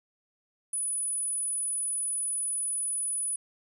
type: tone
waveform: sine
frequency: 9920 Hz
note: D#9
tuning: 6 cents flat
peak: -28 dBFS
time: 0.73-3.36 s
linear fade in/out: 5 ms
effects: none